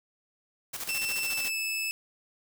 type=noise with tremolo; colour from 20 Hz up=white; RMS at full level=-35 dBFS; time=0.73-1.5 s; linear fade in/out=10 ms; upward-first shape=square; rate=14 Hz; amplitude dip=60%
type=tone with pitch glide; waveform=sawtooth; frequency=2676 to 2616 Hz; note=E7 to E7; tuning=+25 to -14 cents; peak=-26 dBFS; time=0.89-1.91 s; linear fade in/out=0 ms; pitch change=-39 cents; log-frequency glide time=1.18-1.58 s
effects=none